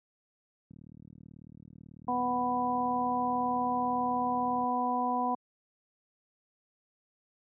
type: click train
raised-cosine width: 5 ms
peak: -34 dBFS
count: 151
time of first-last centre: 0.71-4.637 s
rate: 38.2 Hz
type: harmonic tone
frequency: 247.6 Hz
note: B3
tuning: 5 cents sharp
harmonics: 1 / 2 / 3 / 4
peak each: -33 / -39 / -31 / -31 dBFS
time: 2.08-5.35 s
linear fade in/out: 5 ms
effects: high-pass 150 Hz 12 dB/octave